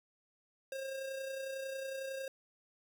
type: tone with amplitude modulation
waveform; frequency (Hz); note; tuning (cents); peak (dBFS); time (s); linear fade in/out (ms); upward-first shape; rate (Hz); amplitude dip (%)
square; 536; C5; +42; -38; 0.72-2.28; 2; sine; 31; 40
effects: none